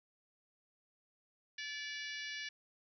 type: harmonic tone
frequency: 578 Hz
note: D5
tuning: 28 cents flat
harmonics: 3 / 4 / 5 / 6 / 7 / 8 / 9 / 10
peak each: -45 / -47 / -49 / -51 / -52 / -53 / -54 / -55 dBFS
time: 1.58-2.49 s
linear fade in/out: 5 ms
effects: none